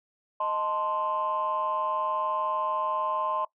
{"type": "chord", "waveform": "sine", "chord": "A diminished", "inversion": "second", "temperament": "equal", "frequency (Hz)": [622.3, 880, 1046.5], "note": ["Eb5", "A5", "C6"], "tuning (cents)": [0, 0, 0], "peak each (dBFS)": [-32, -32, -27], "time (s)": [0.4, 3.45], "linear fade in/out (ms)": 5, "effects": ["noise-tail reverb RT60 0.1 s tail -19 dB re dry", "tanh soft clip ceiling -19 dBFS"]}